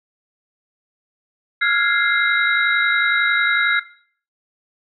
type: tone cluster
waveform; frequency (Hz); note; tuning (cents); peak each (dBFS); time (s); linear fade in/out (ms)
sine; 1370 / 1421 / 1658 / 2093 / 3831; F6 / F6 / G#6 / C7 / A#7; -34 / +30 / -3 / 0 / +47; -25 / -20 / -20 / -19 / -26; 1.61-3.8; 10
effects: noise-tail reverb RT60 0.5 s tail -17 dB re dry